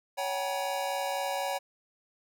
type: tone cluster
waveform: square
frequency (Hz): 559 / 757 / 821 / 962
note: C#5 / F#5 / G#5 / B5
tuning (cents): +14 / +39 / -20 / -46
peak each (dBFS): -35 / -35 / -39 / -38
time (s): 0.17-1.59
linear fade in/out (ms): 20
effects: none